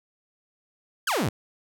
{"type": "exponential sweep", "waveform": "sawtooth", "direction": "down", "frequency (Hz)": [1728, 87.31], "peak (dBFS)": -19, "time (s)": [1.07, 1.29], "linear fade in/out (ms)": 5, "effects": []}